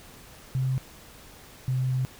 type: tone pair in turn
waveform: sine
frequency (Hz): 130.81 / 129.08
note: C3 / C3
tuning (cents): 0 / -23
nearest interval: unison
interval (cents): 23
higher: first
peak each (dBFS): -23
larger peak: neither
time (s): 0.55-0.78 / 1.68-2.05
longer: second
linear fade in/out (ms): 0
effects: pink hiss -49 dBFS RMS until 2.19 s